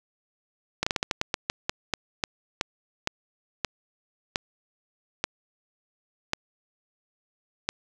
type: slowing click train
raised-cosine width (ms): 0.2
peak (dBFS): -7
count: 19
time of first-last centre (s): 0.83-7.69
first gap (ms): 35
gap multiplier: 1.24
effects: none